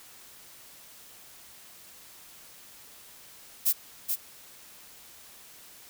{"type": "noise with echo", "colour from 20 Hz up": "violet", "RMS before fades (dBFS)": -23, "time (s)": [3.65, 3.73], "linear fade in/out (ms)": 20, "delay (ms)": 430, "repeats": 1, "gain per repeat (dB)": -5, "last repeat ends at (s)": 4.16, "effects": ["white hiss -51 dBFS RMS until 5.89 s"]}